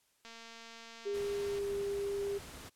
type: click train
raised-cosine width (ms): 0.2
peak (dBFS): -34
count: 307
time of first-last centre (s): 0.25-1.586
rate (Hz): 229
type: tone with pitch glide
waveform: sine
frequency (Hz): 404.5 to 400.5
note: G#4 to G4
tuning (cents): -46 to +37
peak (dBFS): -33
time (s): 1.05-2.39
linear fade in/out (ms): 20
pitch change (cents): -17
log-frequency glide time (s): 1.34-1.72
type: noise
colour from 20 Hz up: pink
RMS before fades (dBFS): -49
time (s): 1.13-2.7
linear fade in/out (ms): 20
effects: white hiss -73 dBFS RMS until 2.75 s + low-pass 12000 Hz 12 dB/octave